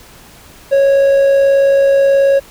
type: tone with amplitude modulation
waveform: triangle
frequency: 551 Hz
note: C#5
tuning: 11 cents flat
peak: -4 dBFS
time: 0.71-2.4 s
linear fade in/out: 20 ms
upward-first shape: sine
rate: 58.5 Hz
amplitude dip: 25%
effects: pink hiss -40 dBFS RMS until 2.5 s